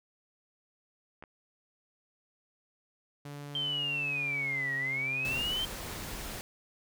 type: clicks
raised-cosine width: 0.5 ms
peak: -32 dBFS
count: 2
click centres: 1.225 / 1.238 s
type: tone with pitch glide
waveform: sawtooth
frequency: 144.2 to 133 Hz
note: D3 to C3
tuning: -31 to +29 cents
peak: -37 dBFS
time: 3.25-5.42 s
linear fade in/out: 5 ms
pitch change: -140 cents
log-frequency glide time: 4.01-5.12 s
type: linear two-way sweep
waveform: sine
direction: down then up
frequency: 3152 to 1876 to 3152 Hz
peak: -30 dBFS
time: 3.55-5.65 s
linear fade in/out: 2 ms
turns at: 4.75 s
type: noise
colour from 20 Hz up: pink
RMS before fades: -40 dBFS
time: 5.25-6.41 s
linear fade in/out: 0 ms
effects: none